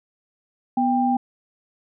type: tone pair together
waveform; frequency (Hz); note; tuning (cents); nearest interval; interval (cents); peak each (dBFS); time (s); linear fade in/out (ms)
sine; 246.9 / 793; B3 / G5; 0 / +20; octave + minor sixth; 2020; -20; 0.77-1.17; 5
effects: none